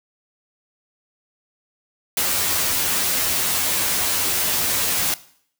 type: noise with comb filter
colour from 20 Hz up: white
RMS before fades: -21 dBFS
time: 2.17-5.14 s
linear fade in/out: 2 ms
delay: 11 ms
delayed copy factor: +0.85
effects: noise-tail reverb RT60 0.6 s tail -18 dB re dry